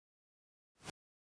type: noise with exponential growth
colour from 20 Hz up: pink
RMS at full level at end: -40 dBFS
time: 0.75-0.9 s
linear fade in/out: 2 ms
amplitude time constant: 31 ms
effects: high-pass 80 Hz 12 dB/octave + resampled to 22050 Hz